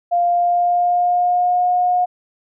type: tone with pitch glide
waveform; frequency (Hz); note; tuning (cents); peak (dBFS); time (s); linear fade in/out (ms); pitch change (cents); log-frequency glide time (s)
sine; 698.5 to 719.8; F5 to F#5; 0 to -48; -13; 0.11-2.06; 20; +52; 0.25-1.69
effects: none